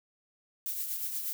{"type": "noise with tremolo", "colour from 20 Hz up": "violet", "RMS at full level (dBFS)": -33, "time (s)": [0.66, 1.33], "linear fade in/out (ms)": 0, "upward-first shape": "triangle", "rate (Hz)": 8.4, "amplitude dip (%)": 50, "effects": []}